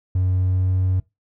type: tone with pitch glide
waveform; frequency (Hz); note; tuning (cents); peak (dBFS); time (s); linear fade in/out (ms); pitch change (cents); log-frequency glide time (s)
triangle; 92.5 to 93.2; F#2 to F#2; 0 to +13; -14; 0.15-1; 5; +13; 0.38-0.76
effects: noise-tail reverb RT60 0.2 s tail -22 dB re dry + tanh soft clip ceiling -10 dBFS